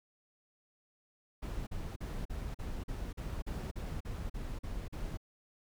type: noise bursts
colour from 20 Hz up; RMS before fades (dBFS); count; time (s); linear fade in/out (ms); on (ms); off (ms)
brown; -39; 13; 1.42-5.174; 10; 250; 42
effects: none